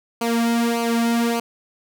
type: tone with flanger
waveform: sawtooth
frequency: 233.1 Hz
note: A#3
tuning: in tune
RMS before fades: -20 dBFS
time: 0.21-1.4 s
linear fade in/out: 5 ms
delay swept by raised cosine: 0.55 to 2.55 ms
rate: 1.7 Hz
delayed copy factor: -0.75
effects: none